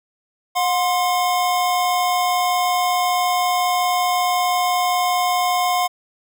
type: tone pair together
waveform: square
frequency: 721 / 1046.4 Hz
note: F#5 / C6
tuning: -45 / 0 cents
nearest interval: tritone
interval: 645 cents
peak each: -19 / -22 dBFS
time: 0.55-5.88 s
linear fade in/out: 20 ms
effects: none